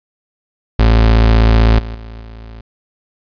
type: tone with level steps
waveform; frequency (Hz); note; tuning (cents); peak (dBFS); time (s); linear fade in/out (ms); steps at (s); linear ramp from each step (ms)
35% pulse; 55.8; A1; +25; -5 / -21 / -27 / -29; 0.79-2.61; 5; 1.79 / 1.95 / 2.21; 2
effects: resampled to 11025 Hz